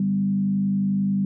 sine tone with frequency modulation, 196 Hz, G3, in tune, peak -19 dBFS, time 0-1.25 s, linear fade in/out 2 ms, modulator 51.2 Hz, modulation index 0.5, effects none

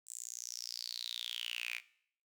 sawtooth tone with high-pass filter sweep, 59.5 Hz, A#1, 36 cents sharp, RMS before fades -43 dBFS, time 0.06-1.81 s, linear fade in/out 50 ms, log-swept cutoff 8000 to 2300 Hz, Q 8.6, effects noise-tail reverb RT60 0.6 s tail -18 dB re dry

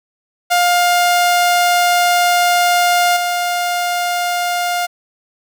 sawtooth tone with level steps, 706 Hz, F5, 19 cents sharp, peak -7 / -12 dBFS, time 0.5-4.87 s, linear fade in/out 20 ms, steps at 3.16 s, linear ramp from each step 10 ms, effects none

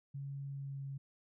sine tone with pitch glide, 139.1 to 137.5 Hz, C#3 to C#3, +6 to -14 cents, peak -40 dBFS, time 0.14-0.98 s, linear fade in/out 10 ms, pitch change -20 cents, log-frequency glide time 0.46-0.84 s, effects none

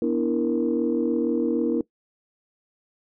sine tone cluster, 243.6 / 290 / 327.6 / 467.5 Hz, B3 / D4 / E4 / A#4, -24 / -22 / -11 / +5 cents, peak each -25 / -27 / -24 / -25 dBFS, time 0.02-1.81 s, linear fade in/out 2 ms, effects noise-tail reverb RT60 0.1 s tail -20 dB re dry + tanh soft clip ceiling -12 dBFS

